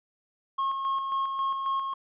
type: tone with tremolo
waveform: triangle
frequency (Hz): 1083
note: C#6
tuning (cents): -41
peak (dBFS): -23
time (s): 0.58-1.94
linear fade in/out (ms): 10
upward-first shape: square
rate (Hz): 3.7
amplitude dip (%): 40
effects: resampled to 8000 Hz